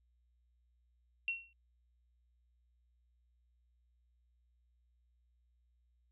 sine tone with exponential decay, 2728 Hz, F7, 41 cents flat, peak -30 dBFS, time 1.28-1.53 s, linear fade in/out 1 ms, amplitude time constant 54 ms, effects added 60 Hz sine -70 dBFS peak until 6.11 s

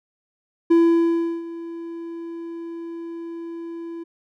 triangle tone with ADSR envelope, 335.2 Hz, E4, 29 cents sharp, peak -9 dBFS, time 0.7-4.04 s, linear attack 13 ms, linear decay 710 ms, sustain -19 dB, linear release 15 ms, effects none

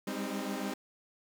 sawtooth chord, Ab major seventh, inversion third, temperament equal with one note detuned, 196 / 202.8 / 261.6 / 311.1 Hz, G3 / Ab3 / C4 / Eb4, 0 / -41 / 0 / 0 cents, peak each -37 / -35 / -35 / -37 dBFS, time 0.07-0.74 s, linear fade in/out 5 ms, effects 9-bit

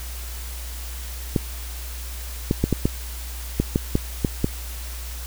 clicks, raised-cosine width 3 ms, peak -5 dBFS, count 10, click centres 1.362 / 2.511 / 2.64 / 2.727 / 2.855 / 3.6 / 3.759 / 3.954 / 4.248 / 4.444 s, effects added 60 Hz sine -31 dBFS peak until 5.26 s + white hiss -38 dBFS RMS until 5.26 s

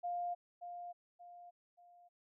sine tone with echo, 703 Hz, F5, 11 cents sharp, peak -36 dBFS, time 0.03-0.35 s, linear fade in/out 20 ms, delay 580 ms, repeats 3, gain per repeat -8 dB, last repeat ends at 2.09 s, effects none

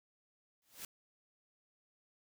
white noise with exponential growth, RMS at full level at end -42 dBFS, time 0.62-0.85 s, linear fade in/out 2 ms, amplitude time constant 48 ms, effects none

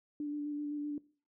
sine tone with vibrato, 293.7 Hz, D4, in tune, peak -34 dBFS, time 0.2-0.98 s, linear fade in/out 2 ms, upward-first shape square, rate 7.8 Hz, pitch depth 13 cents each way, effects noise-tail reverb RT60 0.4 s tail -20 dB re dry

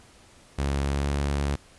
sawtooth tone with pitch glide, 69.7 to 70.88 Hz, C#2 to C#2, +10 to +39 cents, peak -20 dBFS, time 0.58-1.56 s, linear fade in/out 10 ms, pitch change +29 cents, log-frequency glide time 0.85-1.1 s, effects pink hiss -54 dBFS RMS until 1.78 s + resampled to 24000 Hz

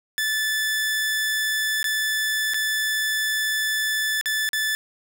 sawtooth tone with dropouts, 1746 Hz, A6, 14 cents flat, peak -18 dBFS, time 0.18-4.75 s, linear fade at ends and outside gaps 0 ms, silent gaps 1.829-1.842 / 2.536-2.543 / 4.212-4.258 / 4.49-4.532 s, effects none

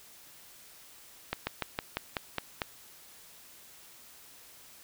slowing click train, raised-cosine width 0.3 ms, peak -14 dBFS, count 8, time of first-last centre 1.33-2.618 s, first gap 140 ms, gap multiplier 1.09, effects white hiss -54 dBFS RMS until 4.83 s

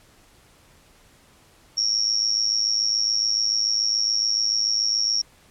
sine tone with amplitude modulation, 5540 Hz, F8, 15 cents flat, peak -15 dBFS, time 1.77-5.22 s, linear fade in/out 10 ms, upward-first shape sine, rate 107 Hz, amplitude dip 100%, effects pink hiss -55 dBFS RMS until 5.5 s + low-pass 12000 Hz 12 dB/octave

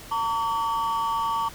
triangle ring-modulated tone, 1024 Hz, C6, 38 cents flat, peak -18 dBFS, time 0.11-1.49 s, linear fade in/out 10 ms, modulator 115 Hz, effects pink hiss -43 dBFS RMS until 1.54 s

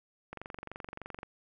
click train, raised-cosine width 0.5 ms, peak -26 dBFS, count 22, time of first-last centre 0.33-1.231 s, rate 23.3 Hz, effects none

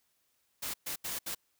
white noise bursts at uneven times, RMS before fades -37 dBFS, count 4, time 0.62-0.74 / 0.86-0.96 / 1.04-1.19 / 1.26-1.35 s, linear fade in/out 10 ms, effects white hiss -75 dBFS RMS until 1.59 s

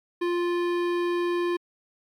sine tone with hard clipping, 349.2 Hz, F4, in tune, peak -25 dBFS, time 0.21-1.57 s, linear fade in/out 10 ms, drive 16 dB, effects MP3 96 kbps

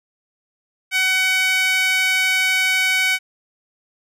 sawtooth tone with high-pass filter, 752 Hz, F#5, 28 cents sharp, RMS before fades -18 dBFS, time 0.91-3.19 s, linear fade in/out 50 ms, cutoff 2000 Hz, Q 4.1, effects resampled to 32000 Hz

